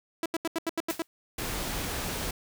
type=tone bursts; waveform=sawtooth; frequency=329.6 Hz; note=E4; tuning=in tune; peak=-23 dBFS; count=8; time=0.23-1.021 s; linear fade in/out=2 ms; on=28 ms; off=81 ms
type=noise with exponential decay; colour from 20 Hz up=white; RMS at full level=-32 dBFS; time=0.9-1.07 s; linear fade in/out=0 ms; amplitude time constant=36 ms
type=noise; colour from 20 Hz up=pink; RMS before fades=-33 dBFS; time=1.38-2.31 s; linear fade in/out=5 ms
effects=none